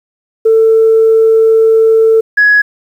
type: tone pair in turn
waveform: sine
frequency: 446.2 / 1676.4 Hz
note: A4 / G#6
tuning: +24 / +16 cents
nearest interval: octave + major seventh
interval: 2292 cents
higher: second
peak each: -3 dBFS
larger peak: neither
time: 0.45-2.21 / 2.37-2.62 s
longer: first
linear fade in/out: 10 ms
effects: tanh soft clip ceiling 0 dBFS + 7-bit